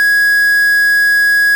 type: tone with quantisation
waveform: triangle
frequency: 1661.2 Hz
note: G#6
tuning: in tune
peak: -6 dBFS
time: 0-1.55 s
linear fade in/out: 0 ms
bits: 4
effects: none